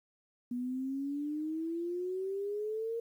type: exponential sweep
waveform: sine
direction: up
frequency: 241.9 to 466.2 Hz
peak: -33 dBFS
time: 0.51-3 s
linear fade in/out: 5 ms
effects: 11-bit